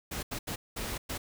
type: noise bursts at uneven times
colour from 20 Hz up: pink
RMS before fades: -36 dBFS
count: 5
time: 0.11-0.23 / 0.31-0.39 / 0.47-0.56 / 0.76-0.98 / 1.09-1.18 s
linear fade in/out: 10 ms
effects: none